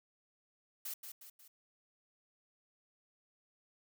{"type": "noise with echo", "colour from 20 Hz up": "blue", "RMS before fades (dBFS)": -42, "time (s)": [0.85, 0.94], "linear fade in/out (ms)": 5, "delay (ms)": 180, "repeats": 3, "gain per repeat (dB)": -6, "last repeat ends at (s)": 1.48, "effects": []}